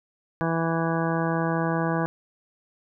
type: harmonic tone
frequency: 164.81 Hz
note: E3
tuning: in tune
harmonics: 1 / 2 / 3 / 4 / 5 / 6 / 7 / 9 / 10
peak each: -26 / -29 / -31 / -32 / -33 / -34 / -34 / -36 / -36 dBFS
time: 0.41-2.06 s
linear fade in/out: 0 ms
effects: none